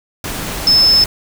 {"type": "tone in noise", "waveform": "sine", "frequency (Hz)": 5240, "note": "E8", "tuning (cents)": -11, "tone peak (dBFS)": -7, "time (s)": [0.67, 1.04], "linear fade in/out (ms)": 2, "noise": "pink", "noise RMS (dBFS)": -23, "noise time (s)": [0.24, 1.06], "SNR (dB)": 13, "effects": []}